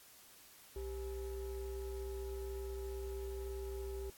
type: ring-modulated tone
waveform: triangle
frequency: 226.8 Hz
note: A#3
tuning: 47 cents flat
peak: -35 dBFS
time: 0.76-4.1 s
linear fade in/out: 2 ms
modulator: 165 Hz
effects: white hiss -60 dBFS RMS until 4.17 s + AAC 64 kbps